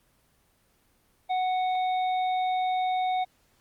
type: harmonic tone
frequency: 740 Hz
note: F#5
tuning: in tune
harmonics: 1 / 3 / 5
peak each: -24 / -39 / -41 dBFS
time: 1.29-3.25 s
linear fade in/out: 20 ms
effects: pink hiss -66 dBFS RMS until 3.6 s + Opus 24 kbps